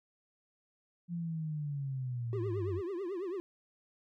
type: linear sweep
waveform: sine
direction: down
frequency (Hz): 174.61 to 90.9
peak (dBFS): -34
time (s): 1.08-2.82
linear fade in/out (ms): 50
type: tone with vibrato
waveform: triangle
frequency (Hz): 370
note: F#4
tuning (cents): 0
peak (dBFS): -33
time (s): 2.33-3.4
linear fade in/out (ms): 0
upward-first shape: triangle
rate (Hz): 9.1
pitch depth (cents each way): 200
effects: none